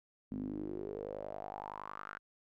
sawtooth tone with band-pass filter sweep, 50.8 Hz, G#1, 38 cents flat, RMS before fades -43 dBFS, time 0.31-2.19 s, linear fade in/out 5 ms, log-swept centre 230 to 1500 Hz, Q 6, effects none

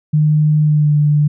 sine tone with pitch glide, 152.1 to 148.37 Hz, D#3 to D3, -39 to +18 cents, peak -9 dBFS, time 0.13-1.28 s, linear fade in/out 10 ms, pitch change -43 cents, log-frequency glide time 0.61-0.93 s, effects none

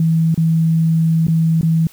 sine tone with dropouts, 162.6 Hz, E3, 23 cents flat, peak -11 dBFS, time 0-1.87 s, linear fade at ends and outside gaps 2 ms, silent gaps 0.344-0.376 / 1.269-1.282 / 1.612-1.63 s, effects white hiss -46 dBFS RMS until 1.92 s

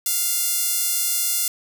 sawtooth tone with high-pass filter, 698.5 Hz, F5, in tune, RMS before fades -22 dBFS, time 0.06-1.48 s, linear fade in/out 2 ms, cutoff 8300 Hz, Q 0.64, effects none

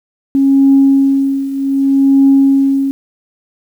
sine tone with tremolo, 273.4 Hz, C#4, 24 cents flat, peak -3 dBFS, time 0.35-2.91 s, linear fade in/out 0 ms, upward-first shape triangle, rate 0.65 Hz, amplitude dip 80%, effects tanh soft clip ceiling 0 dBFS + 7-bit

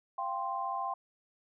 sine chord, F suspended second, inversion none, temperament equal with one note detuned, 689.6 / 784 / 1046.5 Hz, F5 / G5 / C6, -22 / 0 / 0 cents, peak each -40 / -36 / -35 dBFS, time 0.18-0.94 s, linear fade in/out 5 ms, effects none

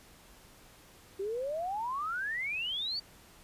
sine exponential sweep, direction up, 378.2 to 4653 Hz, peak -32 dBFS, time 1.19-3 s, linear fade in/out 10 ms, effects pink hiss -57 dBFS RMS until 3.43 s + resampled to 32000 Hz

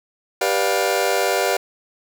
sawtooth chord, G dominant seventh, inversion none, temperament just, 392 / 490 / 588 / 705.6 Hz, G4 / B4 / D5 / F5, 0 / -14 / +2 / +18 cents, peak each -19 dBFS, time 0.41-1.57 s, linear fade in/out 5 ms, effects none

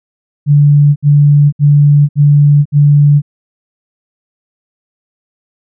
sine tone bursts, 145.4 Hz, D3, 17 cents flat, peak -3 dBFS, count 5, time 0.46-3.22 s, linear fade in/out 50 ms, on 500 ms, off 65 ms, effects none

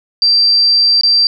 sine tone with dropouts, 4699 Hz, D8, in tune, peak -7 dBFS, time 0.22-1.27 s, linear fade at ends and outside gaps 1 ms, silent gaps 1.011-1.034 s, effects none

